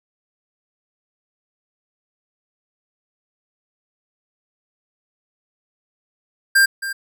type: tone with echo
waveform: square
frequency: 1591 Hz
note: G6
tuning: 25 cents sharp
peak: -11 dBFS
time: 6.55-6.66 s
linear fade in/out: 10 ms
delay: 270 ms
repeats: 1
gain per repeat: -13 dB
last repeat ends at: 6.93 s
effects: none